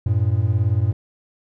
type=beating tone pair; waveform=triangle; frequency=95 / 113 Hz; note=F#2 / A2; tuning=+46 / +47 cents; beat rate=18 Hz; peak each=-17 dBFS; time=0.06-0.93 s; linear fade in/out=5 ms; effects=none